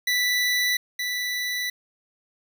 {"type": "tone pair in turn", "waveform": "25% pulse", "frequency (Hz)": [1975.5, 1975.5], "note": ["B6", "B6"], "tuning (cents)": [0, 0], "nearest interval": "unison", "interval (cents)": 0, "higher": "neither", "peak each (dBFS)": [-17, -22], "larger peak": "first", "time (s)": [[0.07, 0.77], [0.99, 1.7]], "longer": "second", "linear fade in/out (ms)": 5, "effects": []}